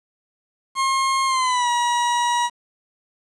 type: tone with pitch glide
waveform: 40% pulse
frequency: 1072 to 960.6 Hz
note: C6 to B5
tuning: +42 to -48 cents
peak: -17 dBFS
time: 0.75-2.5 s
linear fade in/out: 50 ms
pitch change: -190 cents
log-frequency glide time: 1.26-1.69 s
effects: resampled to 22050 Hz + 8-bit

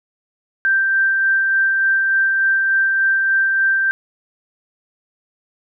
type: tone with tremolo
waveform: sine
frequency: 1570 Hz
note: G6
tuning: 2 cents sharp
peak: -12 dBFS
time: 0.65-3.91 s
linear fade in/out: 0 ms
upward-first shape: sine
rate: 3.4 Hz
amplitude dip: 25%
effects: none

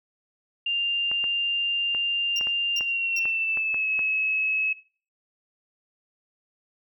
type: tone with pitch glide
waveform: sine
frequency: 2794 to 2577 Hz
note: F7 to E7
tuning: 0 to -40 cents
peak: -23 dBFS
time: 0.66-4.73 s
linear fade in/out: 5 ms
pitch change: -140 cents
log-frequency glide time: 2.76-3.88 s
type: clicks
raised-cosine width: 0.5 ms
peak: -23 dBFS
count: 10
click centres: 1.115 / 1.241 / 1.948 / 2.411 / 2.471 / 2.809 / 3.255 / 3.573 / 3.744 / 3.992 s
type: tone bursts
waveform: square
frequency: 5588 Hz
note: F8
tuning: in tune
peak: -30 dBFS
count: 3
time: 2.36-3.193 s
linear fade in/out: 2 ms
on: 31 ms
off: 370 ms
effects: noise-tail reverb RT60 0.4 s tail -18 dB re dry

